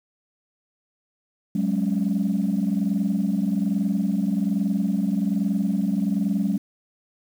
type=chord; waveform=sine; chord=F# suspended second; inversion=none; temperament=equal with one note detuned; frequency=186.5 / 207.7 / 277.2 Hz; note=F#3 / G#3 / C#4; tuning=+14 / 0 / 0 cents; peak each=-23 / -22 / -27 dBFS; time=1.55-6.58 s; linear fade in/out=5 ms; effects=tanh soft clip ceiling -14 dBFS + 8-bit